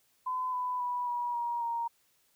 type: tone with pitch steps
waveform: sine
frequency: 1015 / 998.1 / 981.6 / 965.3 / 949.2 / 933.5 Hz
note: B5 / B5 / B5 / B5 / A#5 / A#5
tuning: +47 / +18 / -11 / -40 / +31 / +2 cents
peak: -30 dBFS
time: 0.26-1.88 s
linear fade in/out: 10 ms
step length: 270 ms
effects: white hiss -70 dBFS RMS until 2.35 s